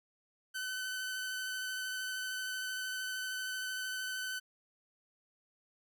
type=tone with vibrato; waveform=sawtooth; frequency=1516 Hz; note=F#6; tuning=42 cents sharp; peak=-33 dBFS; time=0.54-4.4 s; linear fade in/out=20 ms; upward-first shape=sine; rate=13 Hz; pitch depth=15 cents each way; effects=none